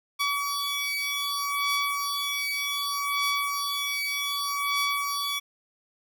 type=beating tone pair; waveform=15% pulse; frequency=1138 / 1138.65 Hz; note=C#6 / C#6; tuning=+45 / +46 cents; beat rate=0.65 Hz; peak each=-23 dBFS; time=0.19-5.4 s; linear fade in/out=20 ms; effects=none